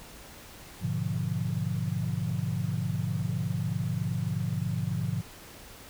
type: chord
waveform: sine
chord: G# diminished seventh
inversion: none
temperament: equal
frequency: 103.83 / 123.47 / 146.83 / 174.61 Hz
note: G#2 / B2 / D3 / F3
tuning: 0 / 0 / 0 / 0 cents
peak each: -33 dBFS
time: 0.81-5.22 s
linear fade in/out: 20 ms
effects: pink hiss -48 dBFS RMS until 5.89 s